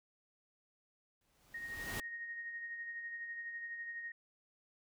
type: noise with exponential growth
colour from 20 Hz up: pink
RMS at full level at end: -40 dBFS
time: 1.21-2 s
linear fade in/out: 2 ms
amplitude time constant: 170 ms
type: tone with tremolo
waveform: sine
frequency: 1864.7 Hz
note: A#6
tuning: in tune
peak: -40 dBFS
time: 1.54-4.12 s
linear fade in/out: 5 ms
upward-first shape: sine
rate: 12 Hz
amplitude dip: 40%
effects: none